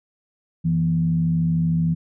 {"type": "tone with frequency modulation", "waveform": "sine", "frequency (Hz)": 164.81, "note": "E3", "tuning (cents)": 0, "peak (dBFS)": -17, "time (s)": [0.64, 1.95], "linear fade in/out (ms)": 20, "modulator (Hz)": 73.3, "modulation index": 0.44, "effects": []}